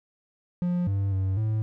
triangle tone with pitch steps, 176.9 / 98.6 / 95.4 / 109 Hz, F3 / G2 / G2 / A2, +23 / +11 / -47 / -16 cents, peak -21 dBFS, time 0.62-1.62 s, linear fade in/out 0 ms, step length 250 ms, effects none

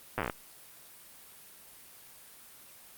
slowing click train, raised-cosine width 0.5 ms, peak -16 dBFS, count 10, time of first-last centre 0.18-0.298 s, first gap 8 ms, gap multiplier 1.12, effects white hiss -53 dBFS RMS until 2.97 s + Opus 32 kbps

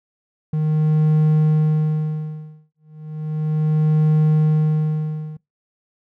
triangle tone with tremolo, 154.4 Hz, D#3, 13 cents flat, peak -10 dBFS, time 0.53-5.37 s, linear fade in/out 5 ms, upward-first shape sine, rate 0.34 Hz, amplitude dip 100%, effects noise-tail reverb RT60 0.2 s tail -24 dB re dry

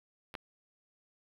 clicks, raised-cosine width 0.3 ms, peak -30 / -21 dBFS, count 2, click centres 0.341 / 0.352 s, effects low-pass 5000 Hz 12 dB/octave + 8-bit

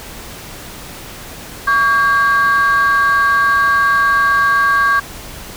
sine tone pair together, 1132 / 1609 Hz, C#6 / G6, +36 / +45 cents, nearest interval tritone, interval 609 cents, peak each -11 dBFS, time 1.67-5 s, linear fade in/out 10 ms, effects tanh soft clip ceiling -6 dBFS + pink hiss -32 dBFS RMS until 5.56 s

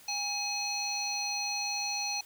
harmonic tone with a mistuned harmonic, 847 Hz, G#5, 34 cents sharp, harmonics 1 / 3 / 5 / 7, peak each -38 / -37 / -35 / -36 dBFS, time 0.08-2.21 s, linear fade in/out 5 ms, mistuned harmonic 1, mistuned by -65 cents, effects white hiss -55 dBFS RMS until 2.25 s

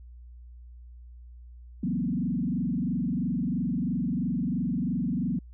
sine tone with frequency modulation, 209.8 Hz, G#3, 18 cents sharp, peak -25 dBFS, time 1.83-5.39 s, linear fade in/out 5 ms, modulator 23 Hz, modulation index 2.3, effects added 60 Hz sine -44 dBFS peak until 5.53 s

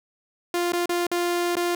sawtooth tone with dropouts, 349.2 Hz, F4, in tune, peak -18 dBFS, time 0.54-1.75 s, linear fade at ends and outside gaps 2 ms, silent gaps 0.722-0.733 / 0.858-0.893 / 1.068-1.115 / 1.555-1.567 s, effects none

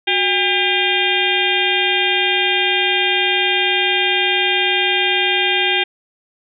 harmonic tone with a mistuned harmonic, 401 Hz, G4, 39 cents sharp, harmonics 1 / 2 / 4 / 5 / 6 / 7 / 8 / 9, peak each -23 / -23 / -23 / -24 / -20 / -24 / -20 / -24 dBFS, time 0.07-5.84 s, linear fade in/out 10 ms, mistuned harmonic 1, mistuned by -150 cents, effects none

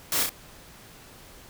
white noise with echo, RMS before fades -26 dBFS, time 0.12-0.23 s, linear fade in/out 2 ms, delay 32 ms, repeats 2, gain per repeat -3 dB, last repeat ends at 0.294 s, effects pink hiss -49 dBFS RMS until 1.49 s

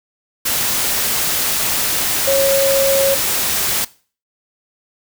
sine tone in noise, 547 Hz, C#5, 23 cents flat, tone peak -12 dBFS, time 2.27-3.15 s, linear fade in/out 10 ms, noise white, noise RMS -18 dBFS, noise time 0.45-3.85 s, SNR +3 dB, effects noise-tail reverb RT60 0.4 s tail -20 dB re dry

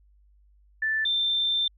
sine tone pair in turn, 1760 / 3571 Hz, A6 / A7, 0 / +25 cents, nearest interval octave, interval 1225 cents, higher second, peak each -23 / -22 dBFS, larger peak second, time 0.82-1.05 / 1.05-1.68 s, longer second, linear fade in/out 5 ms, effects added 50 Hz sine -56 dBFS peak until 1.77 s

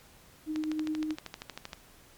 sine tone with tremolo, 309.6 Hz, D#4, 9 cents flat, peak -28 dBFS, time 0.46-1.16 s, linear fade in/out 50 ms, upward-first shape sine, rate 9.5 Hz, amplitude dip 35%
click train, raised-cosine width 0.2 ms, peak -21 dBFS, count 16, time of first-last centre 0.56-1.732 s, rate 12.8 Hz
effects pink hiss -57 dBFS RMS until 2.17 s + MP3 96 kbps

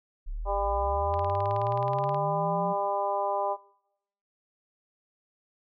sine linear sweep, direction up, 31.56 to 180 Hz, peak -31 dBFS, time 0.26-2.74 s, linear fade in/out 20 ms
harmonic tone, 200 Hz, G3, 35 cents sharp, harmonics 2 / 3 / 4 / 5 / 6, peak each -36 / -30 / -31 / -32 / -41 dBFS, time 0.45-3.57 s, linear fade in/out 50 ms
click train, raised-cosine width 0.3 ms, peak -27 dBFS, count 20, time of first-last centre 1.14-2.145 s, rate 18.9 Hz
effects noise-tail reverb RT60 0.8 s tail -22 dB re dry

